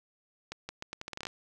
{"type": "accelerating click train", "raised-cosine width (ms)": 0.2, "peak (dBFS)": -21, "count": 12, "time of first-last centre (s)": [0.52, 1.269], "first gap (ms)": 170, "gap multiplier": 0.79, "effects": []}